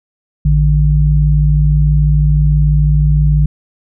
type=tone pair together; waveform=sine; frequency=56.19 / 150 Hz; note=A1 / D3; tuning=+37 / +37 cents; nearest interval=octave + perfect fourth; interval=1700 cents; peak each=-10 dBFS; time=0.45-3.46 s; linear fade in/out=5 ms; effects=none